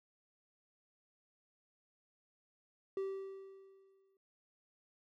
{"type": "tone with exponential decay", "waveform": "triangle", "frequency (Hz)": 387.6, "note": "G4", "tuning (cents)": -20, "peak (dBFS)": -32, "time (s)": [2.97, 4.17], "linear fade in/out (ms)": 2, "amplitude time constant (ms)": 260, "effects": []}